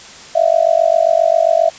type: tone with amplitude modulation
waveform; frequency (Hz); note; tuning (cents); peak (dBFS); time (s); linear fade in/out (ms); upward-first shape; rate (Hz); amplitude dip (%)
sine; 659.3; E5; 0; -5; 0.35-1.7; 10; sine; 47.5; 100
effects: white hiss -36 dBFS RMS until 1.78 s + resampled to 16000 Hz